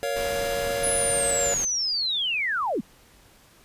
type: chord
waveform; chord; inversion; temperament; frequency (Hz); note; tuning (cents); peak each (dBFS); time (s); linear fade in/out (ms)
square; Bb minor; none; just; 466.2 / 559.4 / 699.2; Bb4 / Db5 / F5; 0 / +16 / +2; -32 / -28 / -33; 0.03-1.54; 0
type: noise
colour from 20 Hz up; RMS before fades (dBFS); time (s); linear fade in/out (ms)
pink; -35; 0.16-1.65; 5
type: linear sweep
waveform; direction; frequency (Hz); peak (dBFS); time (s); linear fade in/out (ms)
sine; down; 10548 to 160.1; -23; 0.83-2.81; 10
effects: pink hiss -55 dBFS RMS until 3.64 s + resampled to 32000 Hz